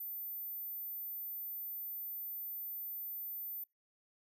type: tone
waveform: sine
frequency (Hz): 14080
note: A9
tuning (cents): 0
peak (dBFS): -40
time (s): 0-3.64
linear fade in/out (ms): 5
effects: noise-tail reverb RT60 0.2 s tail -21 dB re dry

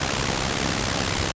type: noise with amplitude modulation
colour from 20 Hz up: pink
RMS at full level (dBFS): -20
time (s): 0-1.32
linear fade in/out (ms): 10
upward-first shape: sine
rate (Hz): 66.9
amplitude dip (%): 75
effects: high-pass 60 Hz 12 dB/octave + resampled to 16000 Hz

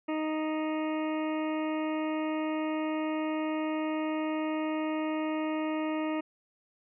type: harmonic tone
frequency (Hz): 311.1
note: D#4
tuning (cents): 0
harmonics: 1 / 2 / 3 / 4 / 6 / 7 / 8 / 9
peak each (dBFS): -30 / -36 / -40 / -42 / -46 / -47 / -48 / -49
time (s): 0.08-6.21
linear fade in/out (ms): 10
effects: none

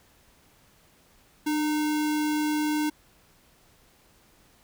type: tone with sample-and-hold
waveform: sine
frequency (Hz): 301.4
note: D4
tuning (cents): +45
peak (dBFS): -23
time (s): 1.46-2.9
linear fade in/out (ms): 10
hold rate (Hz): 1225
effects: pink hiss -60 dBFS RMS until 4.63 s

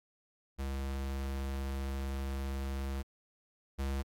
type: tone pair in turn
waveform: square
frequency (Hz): 67.8 / 68.08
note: C#2 / C#2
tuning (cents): -38 / -31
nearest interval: unison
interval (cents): 7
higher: second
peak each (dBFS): -35 / -33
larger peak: second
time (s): 0.58-3.03 / 3.78-4.03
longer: first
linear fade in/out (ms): 20
effects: AAC 64 kbps

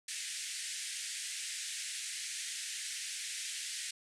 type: band-pass noise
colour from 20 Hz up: white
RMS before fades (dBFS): -41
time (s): 0.08-3.91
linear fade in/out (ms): 5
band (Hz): 1700 to 9600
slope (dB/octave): 48
effects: none

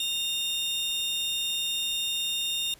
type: tone pair together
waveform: 40% pulse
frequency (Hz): 2791 / 3667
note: F7 / A#7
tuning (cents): -2 / -29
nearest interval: perfect fourth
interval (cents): 473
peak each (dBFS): -32 / -27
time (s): 0-2.74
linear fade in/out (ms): 2
effects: pink hiss -55 dBFS RMS until 2.79 s + resampled to 32000 Hz

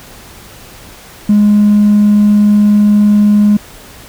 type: tone with hard clipping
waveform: sine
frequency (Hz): 207.7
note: G#3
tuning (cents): 0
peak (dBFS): -5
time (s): 1.29-3.57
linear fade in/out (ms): 5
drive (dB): 1
effects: pink hiss -35 dBFS RMS until 4.08 s

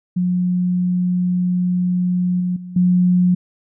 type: tone with level steps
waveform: sine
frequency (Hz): 179.8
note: F#3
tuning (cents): -49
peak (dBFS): -15 / -17 / -29 / -11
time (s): 0.16-3.35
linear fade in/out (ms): 10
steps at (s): 2.4 / 2.56 / 2.76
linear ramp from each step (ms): 5
effects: none

